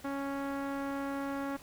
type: tone with low-pass filter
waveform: sawtooth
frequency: 277.2 Hz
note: C#4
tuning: in tune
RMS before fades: -36 dBFS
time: 0.04-1.57 s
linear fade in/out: 10 ms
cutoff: 1500 Hz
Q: 1.4
effects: pink hiss -54 dBFS RMS until 1.62 s